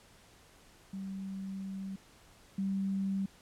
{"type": "tone pair in turn", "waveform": "sine", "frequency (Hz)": [193.1, 194.33], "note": ["G3", "G3"], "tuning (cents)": [-26, -15], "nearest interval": "unison", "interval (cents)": 11, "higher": "second", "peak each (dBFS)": [-37, -30], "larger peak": "second", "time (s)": [[0.93, 1.96], [2.58, 3.26]], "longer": "first", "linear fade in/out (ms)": 5, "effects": ["pink hiss -60 dBFS RMS until 3.41 s", "low-pass 11000 Hz 12 dB/octave"]}